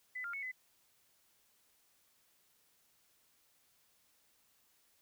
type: tone with pitch steps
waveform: sine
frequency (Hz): 2007 / 1398 / 2206 / 2021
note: B6 / F6 / C#7 / B6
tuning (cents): +27 / +1 / -9 / +39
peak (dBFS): -39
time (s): 0.15-0.518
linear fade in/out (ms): 10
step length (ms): 92
effects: white hiss -72 dBFS RMS until 5.01 s